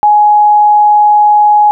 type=tone; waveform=sine; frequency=837 Hz; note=G#5; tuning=13 cents sharp; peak=-3 dBFS; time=0.03-1.71 s; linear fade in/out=0 ms; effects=none